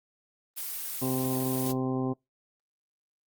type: noise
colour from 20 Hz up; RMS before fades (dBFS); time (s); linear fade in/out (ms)
blue; -35; 0.56-1.73; 20
type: harmonic tone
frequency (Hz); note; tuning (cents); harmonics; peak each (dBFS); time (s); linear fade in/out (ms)
130; C3; -11; 1 / 2 / 3 / 4 / 5 / 6 / 7 / 8; -33 / -29 / -34 / -40 / -45 / -40 / -51 / -43; 1.01-2.14; 20
effects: noise-tail reverb RT60 0.2 s tail -25 dB re dry + Opus 24 kbps